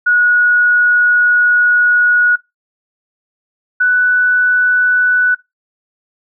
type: tone pair in turn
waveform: sine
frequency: 1457 / 1486.8 Hz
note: F#6 / F#6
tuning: -27 / +8 cents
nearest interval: unison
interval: 35 cents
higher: second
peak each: -8 dBFS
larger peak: neither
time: 0.06-2.36 / 3.8-5.35 s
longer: first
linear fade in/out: 10 ms
effects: noise-tail reverb RT60 0.2 s tail -22 dB re dry